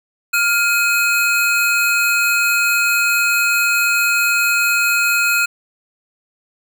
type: tone pair together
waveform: square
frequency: 1404.4 / 2527 Hz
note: F6 / D#7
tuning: +9 / +26 cents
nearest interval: minor seventh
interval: 1017 cents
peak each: -17 dBFS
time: 0.33-5.46 s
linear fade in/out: 10 ms
effects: none